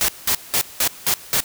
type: noise bursts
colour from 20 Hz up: white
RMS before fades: -18 dBFS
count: 6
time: 0.01-1.404 s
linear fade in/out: 0 ms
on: 74 ms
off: 190 ms
effects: white hiss -40 dBFS RMS until 1.44 s